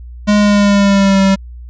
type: tone with pitch glide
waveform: square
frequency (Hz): 207.7 to 193.79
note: G#3 to G3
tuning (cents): 0 to -20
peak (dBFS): -8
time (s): 0.27-1.36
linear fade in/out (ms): 20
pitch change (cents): -120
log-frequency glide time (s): 0.37-1.21
effects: added 60 Hz sine -28 dBFS peak until 1.69 s + resampled to 16000 Hz